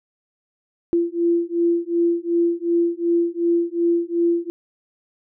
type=beating tone pair; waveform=sine; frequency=339.9 / 342.6 Hz; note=F4 / F4; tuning=-47 / -33 cents; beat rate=2.7 Hz; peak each=-20 dBFS; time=0.93-4.5 s; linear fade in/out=0 ms; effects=none